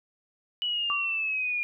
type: exponential sweep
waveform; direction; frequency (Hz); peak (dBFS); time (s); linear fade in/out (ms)
sine; down; 2960 to 2410; -26; 0.62-1.63; 0
type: tone with exponential decay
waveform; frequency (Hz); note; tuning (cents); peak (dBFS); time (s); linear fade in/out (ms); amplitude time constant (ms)
sine; 1164; D6; -16; -26; 0.9-1.34; 0; 94
effects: none